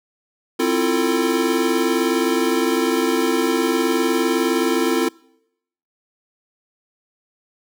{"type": "chord", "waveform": "square", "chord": "F major seventh", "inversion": "second", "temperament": "equal with one note detuned", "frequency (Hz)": [261.6, 329.6, 349.2, 447.9], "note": ["C4", "E4", "F4", "A4"], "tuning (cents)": [0, 0, 0, 31], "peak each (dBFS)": -23, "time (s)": [0.59, 5.09], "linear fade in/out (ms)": 10, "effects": ["noise-tail reverb RT60 0.8 s tail -25 dB re dry"]}